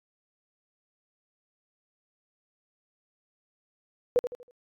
sine tone with echo, 490.3 Hz, B4, 13 cents flat, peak -18 dBFS, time 4.16-4.19 s, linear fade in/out 0 ms, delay 80 ms, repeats 4, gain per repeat -9 dB, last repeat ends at 4.51 s, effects AAC 64 kbps

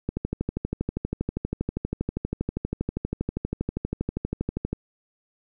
click train, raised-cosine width 3 ms, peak -13 dBFS, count 59, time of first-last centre 0.09-4.73 s, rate 12.5 Hz, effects none

